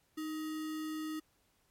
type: tone with sample-and-hold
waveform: sine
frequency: 311.1 Hz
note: D#4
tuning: in tune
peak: -36 dBFS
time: 0.17-1.2 s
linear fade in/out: 10 ms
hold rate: 1575 Hz
effects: pink hiss -73 dBFS RMS until 1.7 s + MP3 64 kbps